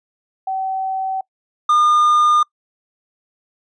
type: tone pair in turn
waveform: sine / triangle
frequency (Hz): 764 / 1212.8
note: G5 / D#6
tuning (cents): -45 / -45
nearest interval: minor sixth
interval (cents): 800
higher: second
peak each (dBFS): -19 / -9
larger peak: second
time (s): 0.47-1.21 / 1.69-2.43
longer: neither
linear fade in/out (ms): 5
effects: noise-tail reverb RT60 0.1 s tail -24 dB re dry + resampled to 22050 Hz